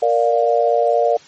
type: chord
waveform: sine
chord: Bb major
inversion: none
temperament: equal with one note detuned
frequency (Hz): 466.2 / 587.3 / 702.9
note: Bb4 / D5 / F5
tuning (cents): 0 / 0 / +11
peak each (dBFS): -17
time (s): 0.02-1.17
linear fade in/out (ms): 5
effects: white hiss -45 dBFS RMS until 1.27 s + MP3 32 kbps